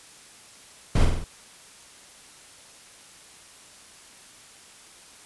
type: noise with echo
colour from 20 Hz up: brown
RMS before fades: -18 dBFS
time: 0.95-1.05 s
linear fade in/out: 5 ms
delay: 48 ms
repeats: 4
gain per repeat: -4 dB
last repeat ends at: 1.242 s
effects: white hiss -49 dBFS RMS until 5.25 s + resampled to 24000 Hz